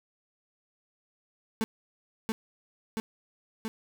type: tone with echo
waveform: 35% pulse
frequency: 222.2 Hz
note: A3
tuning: 17 cents sharp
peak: -24 dBFS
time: 1.61-1.64 s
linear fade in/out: 0 ms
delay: 680 ms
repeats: 3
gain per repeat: -2 dB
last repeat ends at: 3.68 s
effects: none